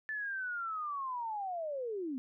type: linear sweep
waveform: sine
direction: down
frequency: 1758 to 245.5 Hz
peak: -35 dBFS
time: 0.09-2.18 s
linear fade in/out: 0 ms
effects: none